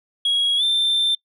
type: tone with pitch glide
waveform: sine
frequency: 3310 to 3568 Hz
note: G#7 to A7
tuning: -6 to +23 cents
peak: -14 dBFS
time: 0.25-1.15 s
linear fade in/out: 5 ms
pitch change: +129 cents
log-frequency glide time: 0.57-0.63 s
effects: noise-tail reverb RT60 0.1 s tail -25 dB re dry + tanh soft clip ceiling -15 dBFS